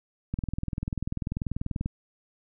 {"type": "click train", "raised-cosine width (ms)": 5, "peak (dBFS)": -17, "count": 32, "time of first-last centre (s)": [0.34, 1.86], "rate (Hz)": 20.4, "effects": []}